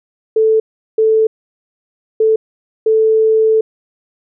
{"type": "tone bursts at uneven times", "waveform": "sine", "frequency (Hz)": 440, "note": "A4", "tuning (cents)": 0, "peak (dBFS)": -8, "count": 4, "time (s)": [[0.36, 0.6], [0.98, 1.27], [2.2, 2.36], [2.86, 3.61]], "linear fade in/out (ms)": 5, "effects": []}